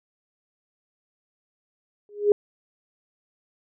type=tone with exponential growth; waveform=sine; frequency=412.7 Hz; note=G#4; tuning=11 cents flat; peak=-10 dBFS; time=2.09-2.32 s; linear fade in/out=1 ms; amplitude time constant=49 ms; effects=none